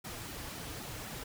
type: noise with flanger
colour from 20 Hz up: pink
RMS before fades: -43 dBFS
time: 0.04-1.24 s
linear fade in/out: 10 ms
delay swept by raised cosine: 1.8 to 5.5 ms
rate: 3.8 Hz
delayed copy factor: -0.85
effects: none